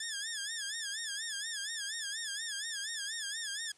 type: tone with vibrato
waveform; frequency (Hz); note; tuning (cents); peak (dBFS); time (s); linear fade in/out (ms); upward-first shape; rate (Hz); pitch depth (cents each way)
10% pulse; 1722; A6; -38; -27; 0-3.72; 5; sine; 4.2; 130
effects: white hiss -64 dBFS RMS until 3.77 s + resampled to 22050 Hz